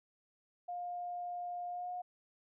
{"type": "tone with pitch glide", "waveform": "sine", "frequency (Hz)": [708, 719.5], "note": ["F5", "F#5"], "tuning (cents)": [23, -49], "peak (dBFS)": -38, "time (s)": [0.68, 2.02], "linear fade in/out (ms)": 10, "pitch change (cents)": 28, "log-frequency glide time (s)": [1.69, 1.91], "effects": []}